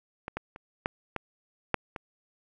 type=clicks; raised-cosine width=0.5 ms; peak=-20 / -17 / -28 / -12 / -16 / -8 / -21 dBFS; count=7; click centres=0.281 / 0.37 / 0.561 / 0.859 / 1.163 / 1.743 / 1.962 s; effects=none